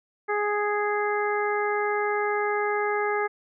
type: harmonic tone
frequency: 415.3 Hz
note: G#4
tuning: in tune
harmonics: 1 / 2 / 3 / 4 / 5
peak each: -26 / -29 / -31 / -32 / -33 dBFS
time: 0.28-3.28 s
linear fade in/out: 20 ms
effects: none